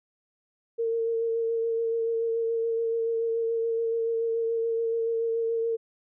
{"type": "tone with vibrato", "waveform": "sine", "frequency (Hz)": 457.4, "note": "A#4", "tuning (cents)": -33, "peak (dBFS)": -24, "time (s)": [0.78, 5.77], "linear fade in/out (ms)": 20, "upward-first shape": "sine", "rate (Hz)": 7, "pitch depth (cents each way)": 18, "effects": []}